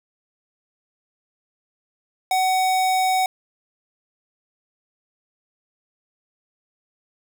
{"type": "tone", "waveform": "square", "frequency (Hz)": 750, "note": "F#5", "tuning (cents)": 23, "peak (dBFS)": -18, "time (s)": [2.31, 3.26], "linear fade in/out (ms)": 2, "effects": []}